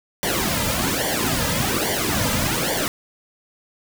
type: noise with flanger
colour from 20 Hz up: pink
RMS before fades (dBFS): -22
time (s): 0.23-2.88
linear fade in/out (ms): 0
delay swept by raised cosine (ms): 0.76 to 2.76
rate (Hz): 1.2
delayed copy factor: -0.85
effects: none

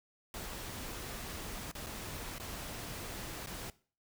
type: noise with dropouts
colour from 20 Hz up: pink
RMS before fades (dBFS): -43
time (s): 0.34-3.7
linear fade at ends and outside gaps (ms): 1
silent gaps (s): 1.715-1.751 / 1.863-1.868 / 2.383-2.399 / 3.461-3.471
effects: noise-tail reverb RT60 0.4 s tail -19 dB re dry

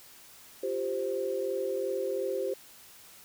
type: chord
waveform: sine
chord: F suspended second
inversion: none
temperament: equal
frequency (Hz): 349.2 / 392 / 523.3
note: F4 / G4 / C5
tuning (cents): 0 / 0 / 0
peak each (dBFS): -38 / -32 / -32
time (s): 0.63-2.54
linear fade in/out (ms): 5
effects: white hiss -53 dBFS RMS until 3.24 s

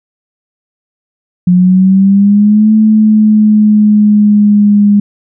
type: exponential two-way sweep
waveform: sine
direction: up then down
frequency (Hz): 177.8 to 217.4 to 204.1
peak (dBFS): -3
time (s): 1.47-5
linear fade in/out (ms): 5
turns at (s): 2.73
effects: none

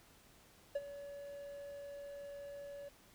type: tone with ADSR envelope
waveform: triangle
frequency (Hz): 568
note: C#5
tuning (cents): +42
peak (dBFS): -30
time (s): 0.75-2.89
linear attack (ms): 8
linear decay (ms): 35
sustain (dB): -14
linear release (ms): 10
effects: pink hiss -64 dBFS RMS until 3.14 s

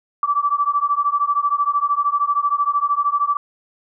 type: beating tone pair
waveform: sine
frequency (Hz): 1152 / 1165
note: D6 / D6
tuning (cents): -34 / -14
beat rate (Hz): 13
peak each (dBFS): -19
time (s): 0.23-3.37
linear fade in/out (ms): 2
effects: none

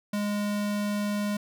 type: tone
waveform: square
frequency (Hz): 206.3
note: G#3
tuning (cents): -11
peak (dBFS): -27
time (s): 0.13-1.37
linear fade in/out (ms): 5
effects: none

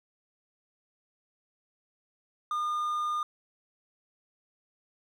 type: tone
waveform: triangle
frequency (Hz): 1214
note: D#6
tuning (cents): -43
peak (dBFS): -26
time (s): 2.51-3.23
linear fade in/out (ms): 2
effects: none

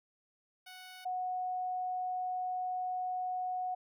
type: tone pair in turn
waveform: 10% pulse / sine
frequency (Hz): 740 / 734.5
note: F#5 / F#5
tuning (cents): 0 / -13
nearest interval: unison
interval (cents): 13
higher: first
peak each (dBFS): -40 / -33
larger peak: second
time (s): 0.66-1.05 / 1.05-3.75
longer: second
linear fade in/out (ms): 10
effects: none

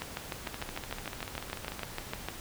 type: two click trains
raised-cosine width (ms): 0.3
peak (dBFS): -22 / -18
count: 19 / 16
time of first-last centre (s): 0.47-1.794 / 0.02-2.286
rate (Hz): 13.6 / 6.62
effects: pink hiss -44 dBFS RMS until 2.4 s

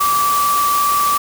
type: tone in noise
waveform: sine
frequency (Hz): 1159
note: D6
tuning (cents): -23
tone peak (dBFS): -13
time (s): 0-1.18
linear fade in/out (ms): 10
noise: white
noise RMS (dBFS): -23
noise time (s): 0-1.18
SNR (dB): +7
effects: none

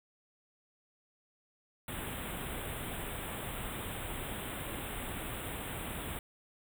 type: band-stop noise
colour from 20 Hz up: pink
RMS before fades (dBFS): -40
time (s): 1.88-6.19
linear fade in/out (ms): 2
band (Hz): 3700 to 7900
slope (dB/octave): 96
effects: none

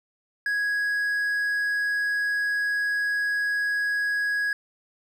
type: tone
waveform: triangle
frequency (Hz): 1661.2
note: G#6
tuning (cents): 0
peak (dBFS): -21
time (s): 0.46-4.53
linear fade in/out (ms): 2
effects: none

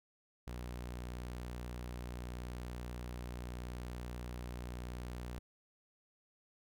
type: tone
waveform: sawtooth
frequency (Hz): 60.8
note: B1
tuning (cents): -26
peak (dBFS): -38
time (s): 0.47-5.39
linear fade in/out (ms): 5
effects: none

